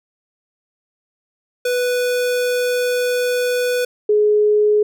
square / sine tone pair in turn, 493.9 / 420.5 Hz, B4 / G#4, 0 / +22 cents, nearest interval minor third, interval 278 cents, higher first, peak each -17 / -11 dBFS, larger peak second, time 1.65-3.85 / 4.09-4.83 s, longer first, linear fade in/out 5 ms, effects none

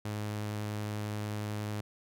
sawtooth tone with vibrato, 105.3 Hz, G#2, 24 cents sharp, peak -30 dBFS, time 0.05-1.81 s, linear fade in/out 5 ms, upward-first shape sine, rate 11 Hz, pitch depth 8 cents each way, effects none

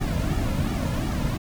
brown noise with flanger, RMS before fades -25 dBFS, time 0-1.38 s, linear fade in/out 20 ms, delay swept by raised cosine 1.9 to 2.67 ms, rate 2.8 Hz, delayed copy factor -0.7, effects none

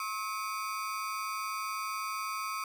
35% pulse ring-modulated tone, 1184 Hz, D6, 14 cents sharp, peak -29 dBFS, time 0-2.64 s, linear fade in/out 2 ms, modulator 104 Hz, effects none

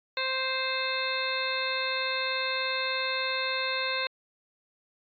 harmonic tone, 523.3 Hz, C5, in tune, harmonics 1 / 2 / 3 / 4 / 5 / 7 / 8, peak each -35 / -35 / -35 / -35 / -35 / -35 / -35 dBFS, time 0.17-4.07 s, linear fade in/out 2 ms, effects AAC 64 kbps

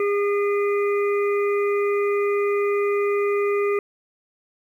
harmonic tone, 406.4 Hz, G#4, 38 cents flat, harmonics 1 / 3 / 5 / 6, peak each -19 / -29 / -33 / -35 dBFS, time 0-3.79 s, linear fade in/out 2 ms, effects 9-bit

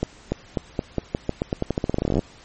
accelerating click train, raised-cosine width 2 ms, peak -8 dBFS, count 26, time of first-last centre 0.03-2.192 s, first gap 290 ms, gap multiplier 0.87, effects pink hiss -48 dBFS RMS until 2.44 s + MP3 32 kbps

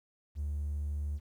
triangle tone, 73.42 Hz, D2, in tune, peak -29 dBFS, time 0.35-1.2 s, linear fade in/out 50 ms, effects tanh soft clip ceiling -28 dBFS + 11-bit

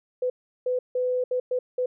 sine tone bursts at uneven times, 502 Hz, B4, 28 cents sharp, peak -22 dBFS, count 6, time 0.22-0.3 / 0.66-0.79 / 0.95-1.24 / 1.31-1.4 / 1.51-1.59 / 1.78-1.86 s, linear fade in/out 5 ms, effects none

